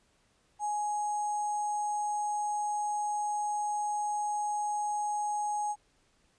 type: tone with sample-and-hold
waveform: sine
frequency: 835 Hz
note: G#5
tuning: 9 cents sharp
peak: -29 dBFS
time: 0.59-5.76 s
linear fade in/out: 50 ms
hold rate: 7350 Hz
effects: pink hiss -69 dBFS RMS until 6.38 s + resampled to 22050 Hz